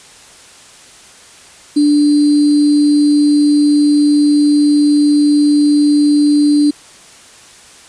sine tone with sample-and-hold, 293.7 Hz, D4, in tune, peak -7 dBFS, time 1.76-6.71 s, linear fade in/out 10 ms, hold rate 4410 Hz, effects white hiss -40 dBFS RMS until 7.88 s + resampled to 22050 Hz

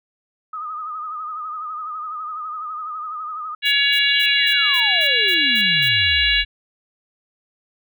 sine tone with vibrato, 1244.5 Hz, D#6, in tune, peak -26 dBFS, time 0.53-3.55 s, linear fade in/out 5 ms, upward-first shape sine, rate 12 Hz, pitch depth 62 cents each way
harmonic tone, 563 Hz, C#5, 27 cents sharp, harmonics 3 / 4 / 5 / 6 / 7, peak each -21 / -21 / -19 / -23 / -22 dBFS, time 3.62-6.45 s, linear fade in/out 50 ms
violet noise bursts, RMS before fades -34 dBFS, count 9, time 3.65-5.889 s, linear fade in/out 10 ms, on 71 ms, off 200 ms
sine exponential sweep, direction down, 3717 to 42.51 Hz, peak -28 dBFS, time 4.08-6.45 s, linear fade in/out 10 ms
effects none

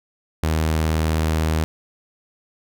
sawtooth tone, 79.1 Hz, D#2, 29 cents sharp, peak -14 dBFS, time 0.43-1.64 s, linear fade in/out 0 ms, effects none

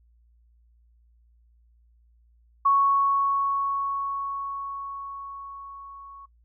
sine tone with level ramp, 1109 Hz, C#6, in tune, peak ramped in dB -16 to -42 dBFS, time 2.65-6.26 s, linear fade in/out 10 ms, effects noise-tail reverb RT60 0.1 s tail -23 dB re dry + added 58 Hz sine -57 dBFS peak until 6.44 s

